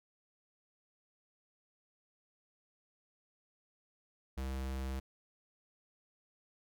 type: tone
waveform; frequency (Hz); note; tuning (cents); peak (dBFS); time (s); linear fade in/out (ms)
square; 66.1; C2; +18; -37; 4.37-5; 10
effects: none